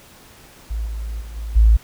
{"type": "tone with level steps", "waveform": "sine", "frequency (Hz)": 55, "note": "A1", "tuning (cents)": 0, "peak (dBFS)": [-21, -24, -31, -25, -8], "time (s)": [0.7, 1.77], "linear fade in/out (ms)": 10, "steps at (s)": [0.85, 1.2, 1.35, 1.55], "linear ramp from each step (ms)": 20, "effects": ["pink hiss -46 dBFS RMS until 1.83 s"]}